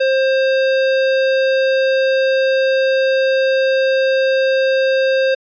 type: tone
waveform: square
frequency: 530 Hz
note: C5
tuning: 22 cents sharp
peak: -13 dBFS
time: 0-5.35 s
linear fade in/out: 10 ms
effects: resampled to 11025 Hz